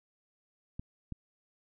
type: clicks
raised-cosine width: 5 ms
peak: -26 dBFS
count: 2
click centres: 0.795 / 1.123 s
effects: none